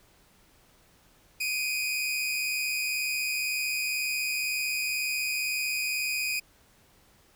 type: tone pair together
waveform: sawtooth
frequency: 2347 / 2489 Hz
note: D7 / D#7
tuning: -2 / 0 cents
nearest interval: minor second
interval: 102 cents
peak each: -32 / -25 dBFS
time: 1.4-6.4 s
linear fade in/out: 10 ms
effects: pink hiss -61 dBFS RMS until 7.35 s